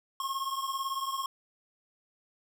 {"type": "beating tone pair", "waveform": "square", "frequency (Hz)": [1075, 1093], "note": ["C6", "C#6"], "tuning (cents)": [47, -25], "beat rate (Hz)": 18, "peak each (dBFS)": [-34, -37], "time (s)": [0.2, 1.26], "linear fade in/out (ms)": 2, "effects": []}